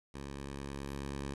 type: tone with level ramp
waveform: 10% pulse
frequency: 69.4 Hz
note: C#2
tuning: 3 cents sharp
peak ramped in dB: -34 to -29 dBFS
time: 0.14-1.34 s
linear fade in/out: 5 ms
effects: resampled to 24000 Hz + 10-bit